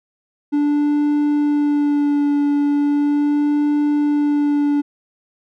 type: tone with vibrato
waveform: triangle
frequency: 291.2 Hz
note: D4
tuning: 15 cents flat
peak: -12 dBFS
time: 0.52-4.82 s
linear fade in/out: 20 ms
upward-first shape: sine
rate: 0.38 Hz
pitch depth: 17 cents each way
effects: none